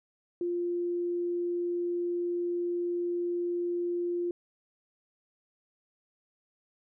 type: tone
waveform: sine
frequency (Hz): 349.2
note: F4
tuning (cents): 0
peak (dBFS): -28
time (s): 0.41-4.31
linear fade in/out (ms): 2
effects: none